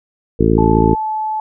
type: harmonic tone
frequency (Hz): 55.4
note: A1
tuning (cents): +13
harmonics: 1 / 2 / 3 / 4 / 5 / 6 / 7 / 8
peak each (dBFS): -18 / -18 / -18 / -18 / -18 / -18 / -18 / -18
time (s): 0.39-0.95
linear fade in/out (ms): 10
type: tone with pitch glide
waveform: sine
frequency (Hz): 872 to 866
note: A5 to A5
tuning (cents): -16 to -28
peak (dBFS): -17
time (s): 0.58-1.4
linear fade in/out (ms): 2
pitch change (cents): -12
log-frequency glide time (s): 0.95-1.1
effects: none